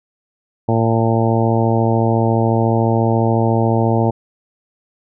harmonic tone with a mistuned harmonic, 114.1 Hz, A#2, 37 cents flat, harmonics 1 / 2 / 3 / 4 / 5 / 6 / 7 / 8, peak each -16 / -19 / -21 / -22 / -23 / -24 / -24 / -25 dBFS, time 0.68-4.11 s, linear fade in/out 10 ms, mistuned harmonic 8, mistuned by -26 cents, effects none

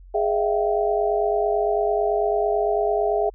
sine tone cluster, 415.1 / 628 / 677 / 771 Hz, G#4 / D#5 / E5 / G5, -1 / +16 / +46 / -29 cents, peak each -22 / -27 / -23 / -27 dBFS, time 0.14-3.3 s, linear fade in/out 10 ms, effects added 45 Hz sine -42 dBFS peak until 3.34 s

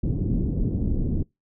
pink low-pass noise, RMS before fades -24 dBFS, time 0.03-1.23 s, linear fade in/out 5 ms, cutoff 330 Hz, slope 24 dB/octave, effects noise-tail reverb RT60 0.2 s tail -25 dB re dry

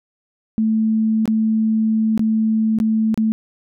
sine tone with dropouts, 220 Hz, A3, in tune, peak -14 dBFS, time 0.58-3.32 s, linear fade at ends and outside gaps 0 ms, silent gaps 1.256-1.277 / 2.177-2.194 / 2.787-2.801 / 3.143-3.176 s, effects none

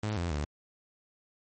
sawtooth tone with pitch steps, 106.8 / 86.2 / 73.7 Hz, G#2 / F2 / D2, +49 / -22 / +7 cents, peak -26 dBFS, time 0.03-0.45 s, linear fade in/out 5 ms, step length 140 ms, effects MP3 32 kbps

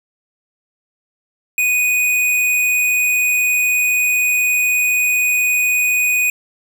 square tone, 2483 Hz, D#7, 4 cents flat, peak -14 dBFS, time 1.58-6.3 s, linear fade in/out 2 ms, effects none

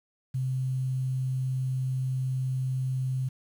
sine tone, 130.1 Hz, C3, 9 cents flat, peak -26 dBFS, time 0.34-3.29 s, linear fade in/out 10 ms, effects 9-bit

